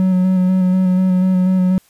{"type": "tone with vibrato", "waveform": "triangle", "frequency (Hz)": 185, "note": "F#3", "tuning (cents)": 0, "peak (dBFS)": -9, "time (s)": [0, 1.78], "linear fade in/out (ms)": 0, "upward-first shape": "square", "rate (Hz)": 4.1, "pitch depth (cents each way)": 17, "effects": ["white hiss -54 dBFS RMS until 1.89 s", "resampled to 32000 Hz"]}